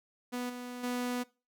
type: tone with level steps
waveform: sawtooth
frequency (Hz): 246.5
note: B3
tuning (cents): -3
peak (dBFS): -30 / -36 / -28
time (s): 0.32-1.24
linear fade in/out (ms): 20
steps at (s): 0.49 / 0.83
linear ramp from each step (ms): 10
effects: noise-tail reverb RT60 0.3 s tail -21 dB re dry